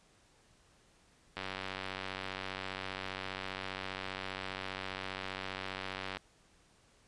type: click train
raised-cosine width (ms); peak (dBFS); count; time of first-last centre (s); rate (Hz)
0.3; -22; 457; 1.37-6.17; 95
effects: pink hiss -66 dBFS RMS until 7.07 s + resampled to 22050 Hz